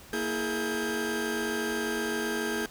40% pulse tone cluster, 233.9 / 328.7 / 420 / 1593 Hz, A#3 / E4 / G#4 / G6, +6 / -5 / +19 / +27 cents, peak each -34 / -35 / -32 / -33 dBFS, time 0.13-2.66 s, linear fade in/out 2 ms, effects pink hiss -50 dBFS RMS until 2.7 s

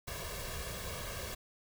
pink noise with comb filter, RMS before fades -41 dBFS, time 0.07-1.35 s, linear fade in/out 10 ms, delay 1.8 ms, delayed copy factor +0.7, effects none

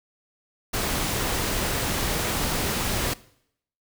pink noise, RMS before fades -26 dBFS, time 0.73-3.14 s, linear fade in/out 10 ms, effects noise-tail reverb RT60 0.7 s tail -20 dB re dry

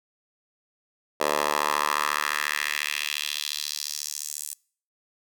10% pulse tone with high-pass filter sweep, 74.2 Hz, D2, 18 cents sharp, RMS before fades -28 dBFS, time 1.2-4.54 s, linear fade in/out 10 ms, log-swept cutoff 610 to 8500 Hz, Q 2.1, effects noise-tail reverb RT60 0.5 s tail -25 dB re dry

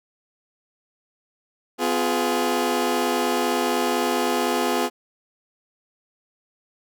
20% pulse chord, F diminished, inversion second, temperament just, 251.4 / 349.2 / 419.1 Hz, Cb4 / F4 / Ab4, +31 / 0 / +16 cents, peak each -20 dBFS, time 1.78-4.9 s, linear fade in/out 50 ms, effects none

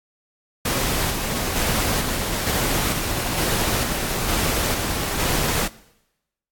pink noise with tremolo, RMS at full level -22 dBFS, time 0.65-5.68 s, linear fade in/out 5 ms, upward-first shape square, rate 1.1 Hz, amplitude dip 30%, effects noise-tail reverb RT60 0.9 s tail -20 dB re dry + AAC 64 kbps

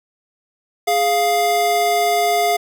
square tone pair together, 416.2 / 700 Hz, G#4 / F5, +4 / +4 cents, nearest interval major sixth, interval 900 cents, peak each -22 / -16 dBFS, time 0.87-2.57 s, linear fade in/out 10 ms, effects none

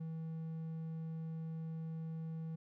triangle tone, 161.5 Hz, E3, 35 cents flat, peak -38 dBFS, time 0-2.56 s, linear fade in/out 10 ms, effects none

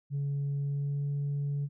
sine tone with pitch glide, 141.2 to 142.68 Hz, C#3 to D3, +32 to -50 cents, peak -27 dBFS, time 0.1-1.69 s, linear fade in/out 50 ms, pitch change +18 cents, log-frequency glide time 0.59-1.05 s, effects tanh soft clip ceiling -27 dBFS

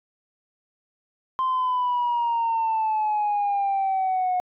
sine exponential sweep, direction down, 1046.5 to 725 Hz, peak -19 dBFS, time 1.39-4.4 s, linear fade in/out 0 ms, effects tanh soft clip ceiling -18 dBFS

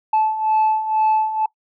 sine beating tone pair, 868 / 870.1 Hz, A5 / A5, -24 / -20 cents, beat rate 2.1 Hz, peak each -20 / -15 dBFS, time 0.13-1.46 s, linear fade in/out 5 ms, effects noise-tail reverb RT60 0.1 s tail -22 dB re dry + tanh soft clip ceiling -11 dBFS

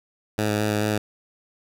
10% pulse tone with vibrato, 105.8 Hz, G#2, 33 cents sharp, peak -13 dBFS, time 0.38-0.98 s, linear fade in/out 5 ms, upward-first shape square, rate 4.6 Hz, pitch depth 13 cents each way, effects none

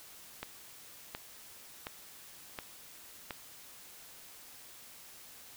click train, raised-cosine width 0.3 ms, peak -22 dBFS, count 5, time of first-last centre 0.43-3.308 s, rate 1.39 Hz, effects white hiss -53 dBFS RMS until 5.56 s

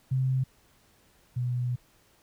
sine tone pair in turn, 130.81 / 123.47 Hz, C3 / B2, 0 / 0 cents, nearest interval minor second, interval 100 cents, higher first, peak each -23 / -26 dBFS, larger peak first, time 0.11-0.44 / 1.36-1.76 s, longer second, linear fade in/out 10 ms, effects pink hiss -63 dBFS RMS until 2.22 s

